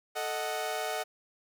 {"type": "chord", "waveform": "sawtooth", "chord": "D# diminished", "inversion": "second", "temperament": "equal", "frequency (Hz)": [440, 622.3, 740], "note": ["A4", "D#5", "F#5"], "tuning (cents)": [0, 0, 0], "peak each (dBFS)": [-34, -32, -31], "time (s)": [0.15, 1.04], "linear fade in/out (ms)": 20, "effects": []}